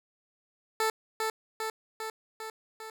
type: tone with echo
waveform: 15% pulse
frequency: 440.5 Hz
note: A4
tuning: 2 cents sharp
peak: -19 dBFS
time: 0.8-0.9 s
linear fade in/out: 2 ms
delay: 400 ms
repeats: 5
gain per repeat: -3 dB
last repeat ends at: 2.9 s
effects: none